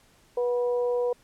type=harmonic tone; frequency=243.9 Hz; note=B3; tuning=21 cents flat; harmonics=2 / 3 / 4; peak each=-23 / -39 / -38 dBFS; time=0.37-1.13 s; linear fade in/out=5 ms; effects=pink hiss -60 dBFS RMS until 1.23 s + low-pass 12000 Hz 12 dB/octave